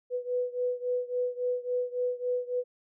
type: beating tone pair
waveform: sine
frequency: 493.9 / 497.5 Hz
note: B4 / B4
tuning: 0 / +13 cents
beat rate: 3.6 Hz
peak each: -30 / -32 dBFS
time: 0.1-2.64 s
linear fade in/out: 50 ms
effects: none